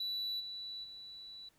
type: tone with level steps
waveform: sine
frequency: 3951 Hz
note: B7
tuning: in tune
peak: -33 / -41 / -47 dBFS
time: 0-1.49 s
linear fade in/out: 5 ms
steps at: 0.39 / 0.83 s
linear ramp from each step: 20 ms
effects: tanh soft clip ceiling -34 dBFS + pink hiss -71 dBFS RMS until 1.58 s